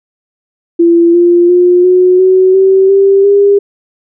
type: tone with pitch steps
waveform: sine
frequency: 339.5 / 347.8 / 356.4 / 365.1 / 374.1 / 383.3 / 392.7 / 402.3 Hz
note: F4 / F4 / F4 / F#4 / F#4 / G4 / G4 / G4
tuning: -49 / -7 / +35 / -23 / +19 / -39 / +3 / +45 cents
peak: -3 dBFS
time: 0.79-3.59 s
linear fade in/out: 10 ms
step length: 350 ms
effects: none